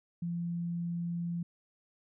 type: tone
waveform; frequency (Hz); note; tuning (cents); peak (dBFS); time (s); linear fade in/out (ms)
sine; 171.4; F3; -32; -32; 0.22-1.43; 5
effects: none